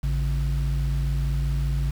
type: tone pair together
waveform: sine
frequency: 55.25 / 140 Hz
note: A1 / C#3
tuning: +8 / +18 cents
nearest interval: octave + major third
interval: 1610 cents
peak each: -21 / -24 dBFS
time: 0.03-1.91 s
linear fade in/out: 10 ms
effects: tanh soft clip ceiling -18 dBFS + 7-bit